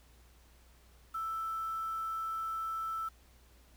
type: tone with quantisation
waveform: sine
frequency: 1321 Hz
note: E6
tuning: 3 cents sharp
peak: -34 dBFS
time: 1.14-3.09 s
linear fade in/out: 10 ms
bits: 9
effects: added 60 Hz sine -60 dBFS peak until 3.76 s + pink hiss -65 dBFS RMS until 3.76 s

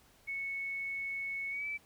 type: tone with pitch glide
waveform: sine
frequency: 2208 to 2311 Hz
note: C#7 to D7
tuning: -7 to -28 cents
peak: -35 dBFS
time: 0.27-1.78 s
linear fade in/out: 20 ms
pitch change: +79 cents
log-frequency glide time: 1.5-1.66 s
effects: pink hiss -64 dBFS RMS until 1.85 s

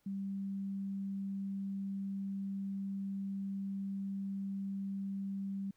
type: tone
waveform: sine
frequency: 196 Hz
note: G3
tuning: in tune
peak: -36 dBFS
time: 0.06-5.71 s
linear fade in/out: 5 ms
effects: pink hiss -75 dBFS RMS until 5.76 s

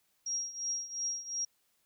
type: tone with tremolo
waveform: sine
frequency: 5630 Hz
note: F8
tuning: 13 cents sharp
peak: -30 dBFS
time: 0.26-1.45 s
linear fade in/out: 5 ms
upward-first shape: triangle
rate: 2.8 Hz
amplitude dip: 85%
effects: white hiss -74 dBFS RMS until 1.85 s

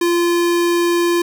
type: tone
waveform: square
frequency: 345.2 Hz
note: F4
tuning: 20 cents flat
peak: -14 dBFS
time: 0.01-1.22 s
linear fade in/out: 5 ms
effects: 8-bit

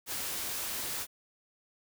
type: noise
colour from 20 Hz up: white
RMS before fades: -36 dBFS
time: 0.06-1.07 s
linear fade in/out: 50 ms
effects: none

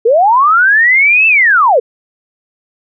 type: linear two-way sweep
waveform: sine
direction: up then down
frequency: 426.5 to 2672 to 426.5 Hz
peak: -5 dBFS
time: 0.05-1.8 s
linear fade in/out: 10 ms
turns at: 1.27 s
effects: none

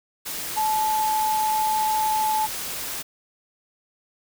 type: tone in noise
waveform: sine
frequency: 866 Hz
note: A5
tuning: 28 cents flat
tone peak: -20 dBFS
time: 0.56-2.47 s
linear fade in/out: 20 ms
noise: white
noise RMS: -31 dBFS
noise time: 0.25-3.03 s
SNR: +8 dB
effects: none

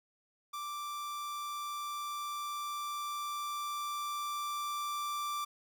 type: tone with level ramp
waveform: 45% pulse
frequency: 1174.7 Hz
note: D6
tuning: in tune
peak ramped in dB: -38 to -34 dBFS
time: 0.53-5.45 s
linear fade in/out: 10 ms
effects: none

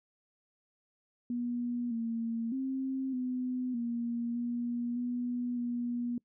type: tone with pitch steps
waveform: sine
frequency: 241.5 / 229.3 / 265 / 252.3 / 235.8 / 239.4 / 244.3 / 240.8 Hz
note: B3 / A#3 / C4 / B3 / A#3 / A#3 / B3 / B3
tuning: -39 / -28 / +22 / +37 / +20 / +46 / -19 / -44 cents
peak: -31 dBFS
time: 1.3-6.18 s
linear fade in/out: 2 ms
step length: 610 ms
effects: noise-tail reverb RT60 0.1 s tail -24 dB re dry

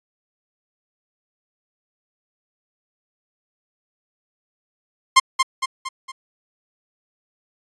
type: tone with echo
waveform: sawtooth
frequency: 1056 Hz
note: C6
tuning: 16 cents sharp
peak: -4 dBFS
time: 5.16-5.2 s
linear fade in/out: 10 ms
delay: 230 ms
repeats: 4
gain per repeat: -6 dB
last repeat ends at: 6.12 s
effects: resampled to 22050 Hz

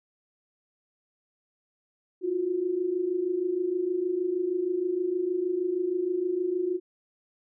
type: tone pair together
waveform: sine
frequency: 338.1 / 364.5 Hz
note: E4 / F#4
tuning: +44 / -26 cents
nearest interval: minor second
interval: 130 cents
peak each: -31 / -26 dBFS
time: 2.21-6.8 s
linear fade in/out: 50 ms
effects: none

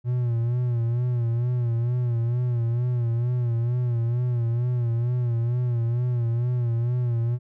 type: tone with vibrato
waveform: triangle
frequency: 120 Hz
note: B2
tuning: 49 cents flat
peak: -19 dBFS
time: 0.04-7.39 s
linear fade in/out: 50 ms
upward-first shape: sine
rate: 2.2 Hz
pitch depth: 65 cents each way
effects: none

